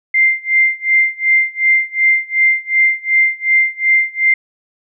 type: tone with tremolo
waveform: sine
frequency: 2093 Hz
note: C7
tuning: in tune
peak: -7 dBFS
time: 0.14-4.34 s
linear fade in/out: 5 ms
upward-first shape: sine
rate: 2.7 Hz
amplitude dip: 95%
effects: none